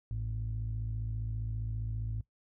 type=tone pair together; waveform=sine; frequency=55 / 110 Hz; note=A1 / A2; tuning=0 / 0 cents; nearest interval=octave; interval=1200 cents; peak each=-35 / -34 dBFS; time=0.11-2.21 s; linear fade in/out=0 ms; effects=noise-tail reverb RT60 0.1 s tail -19 dB re dry + tanh soft clip ceiling -28 dBFS